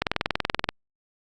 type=click train; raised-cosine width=0.3 ms; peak=-6 dBFS; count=15; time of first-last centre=0.02-0.69 s; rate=20.9 Hz; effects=Opus 48 kbps